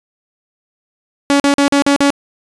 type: tone bursts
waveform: sawtooth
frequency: 282.2 Hz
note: C#4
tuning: 31 cents sharp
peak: -5 dBFS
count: 6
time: 1.3-2.103 s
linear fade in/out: 0 ms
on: 98 ms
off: 43 ms
effects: resampled to 22050 Hz